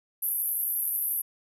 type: band-pass noise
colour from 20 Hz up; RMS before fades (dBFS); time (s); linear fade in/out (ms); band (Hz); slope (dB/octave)
white; -29; 0.22-1.22; 10; 11000 to 13000; 96
effects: none